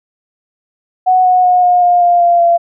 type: tone with pitch steps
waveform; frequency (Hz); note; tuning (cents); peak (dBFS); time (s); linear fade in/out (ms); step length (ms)
sine; 740 / 731.9 / 723.9 / 716 / 708.2 / 700.5 / 692.8 / 685.3; F#5 / F#5 / F#5 / F5 / F5 / F5 / F5 / F5; 0 / -19 / -38 / +43 / +24 / +5 / -14 / -33; -6; 1.06-2.58; 20; 190
effects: none